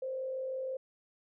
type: tone with frequency modulation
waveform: sine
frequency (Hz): 523.3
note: C5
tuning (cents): 0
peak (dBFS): -34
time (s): 0.02-0.77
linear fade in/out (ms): 5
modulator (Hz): 46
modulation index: 0.36
effects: none